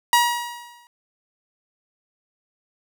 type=tone with exponential decay; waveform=sawtooth; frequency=956 Hz; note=A#5; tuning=43 cents sharp; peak=-8 dBFS; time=0.13-0.87 s; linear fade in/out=1 ms; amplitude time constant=160 ms; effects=none